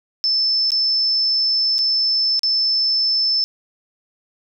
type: tone with dropouts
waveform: sine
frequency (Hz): 5274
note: E8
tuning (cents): 0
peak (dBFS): -15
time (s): 0.24-3.44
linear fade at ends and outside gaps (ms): 0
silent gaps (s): 0.705-0.719 / 1.783-1.789 / 2.393-2.433
effects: none